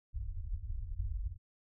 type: low-pass noise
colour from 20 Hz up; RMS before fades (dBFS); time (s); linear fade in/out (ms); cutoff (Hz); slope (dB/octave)
pink; -38; 0.13-1.38; 50; 100; 96
effects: none